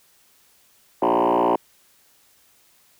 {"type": "tone with frequency modulation", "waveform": "sine", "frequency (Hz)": 647, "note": "E5", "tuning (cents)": -32, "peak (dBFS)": -14, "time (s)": [1.02, 1.56], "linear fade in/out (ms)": 5, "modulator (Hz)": 58.6, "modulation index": 6.2, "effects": ["tanh soft clip ceiling -14 dBFS", "white hiss -58 dBFS RMS until 2.99 s"]}